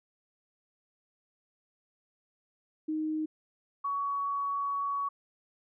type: tone pair in turn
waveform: sine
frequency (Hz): 311.1 / 1124.1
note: D#4 / C#6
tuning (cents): 0 / +24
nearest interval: octave + minor seventh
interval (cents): 2224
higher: second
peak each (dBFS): -29 / -29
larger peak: neither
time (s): 2.88-3.26 / 3.84-5.09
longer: second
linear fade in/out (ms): 10
effects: none